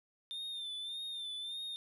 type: tone with vibrato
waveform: triangle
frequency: 3595 Hz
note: A7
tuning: 36 cents sharp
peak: -38 dBFS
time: 0.31-1.76 s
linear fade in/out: 0 ms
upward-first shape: sine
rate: 1.7 Hz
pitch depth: 57 cents each way
effects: none